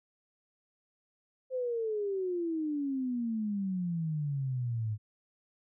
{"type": "exponential sweep", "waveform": "sine", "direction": "down", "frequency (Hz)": [523.3, 104.6], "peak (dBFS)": -30, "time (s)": [1.5, 4.98], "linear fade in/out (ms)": 50, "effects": []}